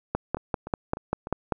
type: two click trains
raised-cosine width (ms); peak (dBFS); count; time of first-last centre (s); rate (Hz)
1; -21 / -10; 4 / 8; 0.37-1.271 / 0.15-1.523; 3.33 / 5.1
effects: none